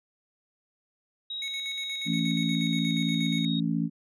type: tone with pitch glide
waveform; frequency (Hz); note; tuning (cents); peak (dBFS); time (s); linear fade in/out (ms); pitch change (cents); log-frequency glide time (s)
sine; 3812 to 3755; A#7 to A#7; +38 to +12; -32; 1.3-3.6; 5; -26; 1.47-3.02
type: tone with tremolo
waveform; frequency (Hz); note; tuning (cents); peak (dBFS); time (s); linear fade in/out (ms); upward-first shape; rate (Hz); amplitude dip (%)
square; 2207; C#7; -8; -35; 1.42-3.45; 2; square; 8.4; 60
type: harmonic tone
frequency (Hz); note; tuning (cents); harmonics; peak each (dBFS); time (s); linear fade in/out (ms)
55.9; A1; +28; 3 / 4 / 5; -28 / -29 / -30; 2.05-3.9; 50
effects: resampled to 24000 Hz